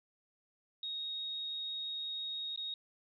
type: tone with dropouts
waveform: sine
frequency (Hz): 3751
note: A#7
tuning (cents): +10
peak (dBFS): -37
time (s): 0.83-2.74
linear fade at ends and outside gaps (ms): 2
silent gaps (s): 2.561-2.575
effects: none